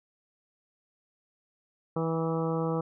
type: harmonic tone with a mistuned harmonic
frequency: 162.9 Hz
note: E3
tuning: 20 cents flat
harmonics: 1 / 2 / 3 / 4 / 5 / 6 / 7 / 8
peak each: -30 / -34 / -31 / -42 / -39 / -42 / -40 / -43 dBFS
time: 1.96-2.81 s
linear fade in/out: 5 ms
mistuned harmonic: 7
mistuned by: +19 cents
effects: none